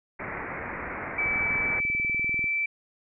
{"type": "low-pass noise", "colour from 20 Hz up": "white", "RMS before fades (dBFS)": -35, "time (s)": [0.19, 1.8], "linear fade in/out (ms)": 10, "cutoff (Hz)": 2300, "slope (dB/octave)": 96}
{"type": "tone with pitch glide", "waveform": "sine", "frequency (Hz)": [2306, 2326], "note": ["D7", "D7"], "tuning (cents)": [-32, -17], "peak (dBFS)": -24, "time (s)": [1.18, 2.66], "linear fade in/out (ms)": 5, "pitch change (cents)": 15, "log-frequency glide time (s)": [1.48, 2.46]}
{"type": "click train", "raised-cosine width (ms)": 3, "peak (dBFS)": -27, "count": 25, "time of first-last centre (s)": [1.26, 2.442], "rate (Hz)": 20.3}
{"effects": []}